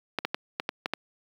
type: clicks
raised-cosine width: 0.3 ms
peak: -11 dBFS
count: 7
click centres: 0.187 / 0.25 / 0.345 / 0.599 / 0.691 / 0.859 / 0.936 s
effects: high-pass 200 Hz 12 dB/octave + 8-bit